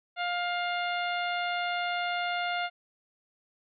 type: harmonic tone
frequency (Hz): 705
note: F5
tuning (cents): +16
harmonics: 1 / 2 / 3 / 4 / 5 / 6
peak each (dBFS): -31 / -34 / -36 / -39 / -41 / -47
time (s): 0.16-2.7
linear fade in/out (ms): 50
effects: none